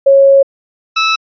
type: tone pair in turn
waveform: sine / 15% pulse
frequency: 549 / 1308.5 Hz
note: C#5 / E6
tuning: -17 / -13 cents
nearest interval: octave + minor third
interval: 1504 cents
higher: second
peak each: -3 dBFS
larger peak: neither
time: 0.06-0.43 / 0.96-1.16 s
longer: first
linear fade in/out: 10 ms
effects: resampled to 11025 Hz